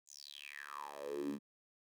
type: tone with high-pass filter sweep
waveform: 10% pulse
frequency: 72 Hz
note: D2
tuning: 34 cents flat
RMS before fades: -45 dBFS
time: 0.06-1.39 s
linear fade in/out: 50 ms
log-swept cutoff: 7300 to 210 Hz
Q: 7.9
effects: none